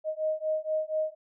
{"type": "beating tone pair", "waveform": "sine", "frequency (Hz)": [622, 626.2], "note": ["D#5", "D#5"], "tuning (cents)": [-1, 11], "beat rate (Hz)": 4.2, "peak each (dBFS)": -30, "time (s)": [0.04, 1.15], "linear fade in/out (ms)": 50, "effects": []}